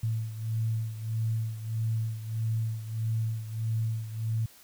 sine beating tone pair, 111.4 / 113 Hz, A2 / A2, +22 / +47 cents, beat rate 1.6 Hz, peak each -29 / -34 dBFS, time 0.03-4.46 s, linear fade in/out 5 ms, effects white hiss -55 dBFS RMS until 4.63 s

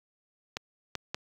clicks, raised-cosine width 0.2 ms, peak -15 dBFS, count 3, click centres 0.569 / 0.953 / 1.145 s, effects high-pass 60 Hz 12 dB/octave + 9-bit

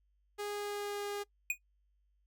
sawtooth tone with pitch glide, 411.9 to 407.9 Hz, G#4 to G#4, -14 to -31 cents, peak -33 dBFS, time 0.38-1.24 s, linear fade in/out 20 ms, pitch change -17 cents, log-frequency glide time 0.52-1.04 s
square tone with exponential decay, 2470 Hz, D#7, 13 cents flat, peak -27 dBFS, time 1.5-1.58 s, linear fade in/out 2 ms, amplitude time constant 17 ms
effects noise-tail reverb RT60 0.1 s tail -22 dB re dry + added 50 Hz sine -70 dBFS peak until 2.26 s

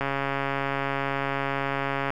click train, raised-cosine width 0.5 ms, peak -12 dBFS, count 290, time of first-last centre 0.01-2.104 s, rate 138 Hz, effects 9-bit

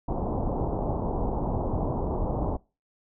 pink low-pass noise, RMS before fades -28 dBFS, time 0.08-2.57 s, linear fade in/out 5 ms, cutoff 960 Hz, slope 48 dB/octave, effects noise-tail reverb RT60 0.3 s tail -23 dB re dry

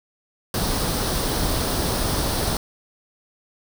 pink noise with comb filter, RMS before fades -23 dBFS, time 0.54-2.57 s, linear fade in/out 2 ms, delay 0.21 ms, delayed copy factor +0.5, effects none

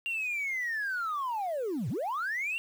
sine linear two-way sweep, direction down then up, 2794 to 100 to 2794 Hz, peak -28 dBFS, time 0.06-2.58 s, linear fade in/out 0 ms, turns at 1.89 s, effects tanh soft clip ceiling -28 dBFS + 9-bit

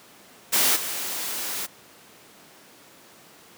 white noise with level steps, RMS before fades -20 / -30 dBFS, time 0.52-1.67 s, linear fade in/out 20 ms, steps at 0.75 s, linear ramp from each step 20 ms, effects pink hiss -50 dBFS RMS until 3.57 s + high-pass 200 Hz 12 dB/octave

